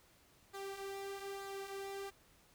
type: tone with flanger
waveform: sawtooth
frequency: 393.6 Hz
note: G4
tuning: 7 cents sharp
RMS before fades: -45 dBFS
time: 0.53-2.11 s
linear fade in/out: 20 ms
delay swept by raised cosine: 0.34 to 4.44 ms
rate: 1.1 Hz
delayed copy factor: -0.55
effects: pink hiss -67 dBFS RMS until 2.54 s